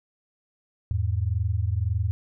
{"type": "tone pair together", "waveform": "sine", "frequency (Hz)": [84, 105.83], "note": ["E2", "G#2"], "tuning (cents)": [33, 33], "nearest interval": "major third", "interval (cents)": 400, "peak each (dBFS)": [-25, -25], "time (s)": [0.91, 2.11], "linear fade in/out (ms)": 0, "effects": []}